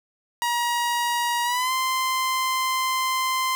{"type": "tone with pitch glide", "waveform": "sawtooth", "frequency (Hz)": [953, 1039.3], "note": ["A#5", "C6"], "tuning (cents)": [38, -12], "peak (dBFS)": -18, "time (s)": [0.42, 3.55], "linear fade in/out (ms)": 0, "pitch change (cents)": 150, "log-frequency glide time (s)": [1.44, 1.72], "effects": []}